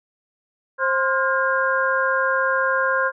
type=tone cluster; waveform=sine; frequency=529 / 1049 / 1415 / 1615 Hz; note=C5 / C6 / F6 / G#6; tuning=+19 / +4 / +22 / -49 cents; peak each=-23 dBFS; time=0.78-3.12 s; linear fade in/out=50 ms; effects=none